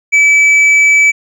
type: tone with hard clipping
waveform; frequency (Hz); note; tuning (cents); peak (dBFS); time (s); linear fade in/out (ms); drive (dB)
sine; 2300; D7; -37; -6; 0.12-1.12; 20; 4
effects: none